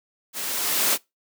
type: noise with level ramp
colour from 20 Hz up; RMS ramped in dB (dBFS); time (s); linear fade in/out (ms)
white; -31 to -19; 0.33-0.98; 50
effects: noise-tail reverb RT60 0.2 s tail -23 dB re dry + high-pass 200 Hz 12 dB/octave